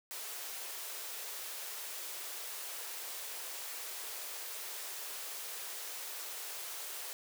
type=high-pass noise; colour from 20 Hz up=white; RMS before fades=-43 dBFS; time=0.11-7.13 s; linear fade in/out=0 ms; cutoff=360 Hz; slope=48 dB/octave; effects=none